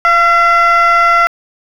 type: tone with frequency modulation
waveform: sine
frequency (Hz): 1362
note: F6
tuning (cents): -44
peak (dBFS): -4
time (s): 0.05-1.27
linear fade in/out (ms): 0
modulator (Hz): 674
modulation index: 0.81
effects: tanh soft clip ceiling -5 dBFS + 7-bit